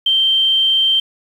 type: tone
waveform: sine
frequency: 3136 Hz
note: G7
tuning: in tune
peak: -11 dBFS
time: 0.06-1 s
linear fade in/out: 5 ms
effects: 7-bit